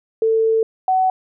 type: tone pair in turn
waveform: sine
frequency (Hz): 446.2 / 750.4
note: A4 / F#5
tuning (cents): +24 / +24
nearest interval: major sixth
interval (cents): 900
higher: second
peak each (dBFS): -13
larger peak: neither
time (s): 0.22-0.63 / 0.88-1.1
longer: first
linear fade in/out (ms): 2
effects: none